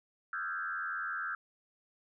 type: tone with frequency modulation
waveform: sine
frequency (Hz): 1463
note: F#6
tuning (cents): -20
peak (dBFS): -34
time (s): 0.33-1.35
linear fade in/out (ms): 2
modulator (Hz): 85.1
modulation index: 2.1
effects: none